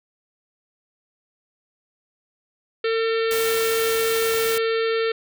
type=harmonic tone; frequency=451.4 Hz; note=A4; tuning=44 cents sharp; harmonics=1 / 3 / 4 / 5 / 6 / 7 / 8 / 9 / 10; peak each=-20 / -30 / -32 / -34 / -36 / -37 / -38 / -39 / -40 dBFS; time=2.84-5.12 s; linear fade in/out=5 ms
type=noise; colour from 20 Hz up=white; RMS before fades=-29 dBFS; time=3.31-4.58 s; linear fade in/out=2 ms
effects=none